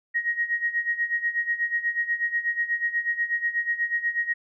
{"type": "tone with tremolo", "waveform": "sine", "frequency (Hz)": 1883, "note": "A#6", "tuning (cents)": 17, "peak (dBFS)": -20, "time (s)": [0.14, 4.34], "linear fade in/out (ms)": 20, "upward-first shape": "sine", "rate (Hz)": 8.2, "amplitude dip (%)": 80, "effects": []}